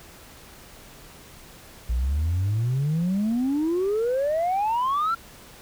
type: exponential sweep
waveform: sine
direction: up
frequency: 56.5 to 1385 Hz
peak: -19 dBFS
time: 1.89-5.15 s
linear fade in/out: 10 ms
effects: tanh soft clip ceiling -19 dBFS + pink hiss -47 dBFS RMS until 5.61 s